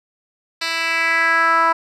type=tone with band-pass filter sweep; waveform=10% pulse; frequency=330 Hz; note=E4; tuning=2 cents sharp; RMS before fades=-17 dBFS; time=0.61-1.73 s; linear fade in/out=10 ms; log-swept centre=3600 to 1100 Hz; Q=2.8; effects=none